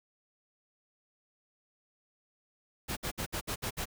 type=noise bursts; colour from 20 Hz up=pink; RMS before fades=-35 dBFS; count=7; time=2.88-3.856 s; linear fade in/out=20 ms; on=88 ms; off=60 ms; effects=none